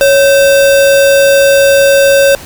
sine tone with sample-and-hold, 554.4 Hz, C#5, in tune, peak -3 dBFS, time 0.01-2.35 s, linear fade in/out 0 ms, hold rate 2100 Hz, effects pink hiss -30 dBFS RMS until 2.45 s

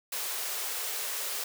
white high-pass noise, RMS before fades -34 dBFS, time 0.12-1.44 s, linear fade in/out 5 ms, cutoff 370 Hz, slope 96 dB/octave, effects none

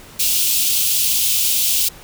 white high-pass noise, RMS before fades -17 dBFS, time 0.19-1.89 s, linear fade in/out 10 ms, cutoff 2600 Hz, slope 48 dB/octave, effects pink hiss -41 dBFS RMS until 2.03 s

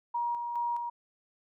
sine tone with tremolo, 950 Hz, A#5, 33 cents sharp, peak -28 dBFS, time 0.14-0.9 s, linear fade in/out 10 ms, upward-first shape square, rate 2.4 Hz, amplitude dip 40%, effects none

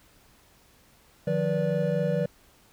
triangle tone cluster, 154.4 / 178.6 / 487.4 / 581 Hz, D#3 / F3 / B4 / D5, -13 / +39 / -23 / -19 cents, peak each -27 dBFS, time 1.27-2.26 s, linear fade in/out 5 ms, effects pink hiss -59 dBFS RMS until 2.72 s

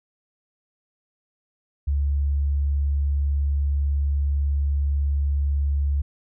sine tone, 70.9 Hz, C#2, 40 cents sharp, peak -19 dBFS, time 1.87-6.02 s, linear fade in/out 10 ms, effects none

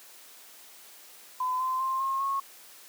sine tone with pitch steps, 1014 / 1033.5 / 1053.4 / 1073.7 / 1094.3 Hz, B5 / C6 / C6 / C6 / C#6, +45 / -22 / +11 / +44 / -23 cents, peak -26 dBFS, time 1.4-2.4 s, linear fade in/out 5 ms, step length 200 ms, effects white hiss -51 dBFS RMS until 2.88 s + high-pass 300 Hz 12 dB/octave

